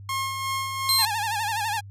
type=tone with tremolo; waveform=sawtooth; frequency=1075 Hz; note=C6; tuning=47 cents sharp; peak=-21 dBFS; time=0.09-1.05 s; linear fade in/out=2 ms; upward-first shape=sine; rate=2.8 Hz; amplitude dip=40%
type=tone; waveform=sawtooth; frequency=4150 Hz; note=C8; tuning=15 cents flat; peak=-16 dBFS; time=0.89-1.05 s; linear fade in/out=0 ms
type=tone with vibrato; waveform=sawtooth; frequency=864 Hz; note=A5; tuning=32 cents flat; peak=-21 dBFS; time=0.98-1.81 s; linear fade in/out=20 ms; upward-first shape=sine; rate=12 Hz; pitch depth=110 cents each way
effects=added 99 Hz sine -39 dBFS peak until 1.9 s + resampled to 32000 Hz